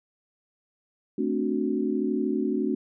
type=chord; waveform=sine; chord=D dominant seventh; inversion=second; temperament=equal; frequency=220 / 261.6 / 293.7 / 370 Hz; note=A3 / C4 / D4 / F#4; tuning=0 / 0 / 0 / 0 cents; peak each=-29 dBFS; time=1.18-2.75 s; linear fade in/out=5 ms; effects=none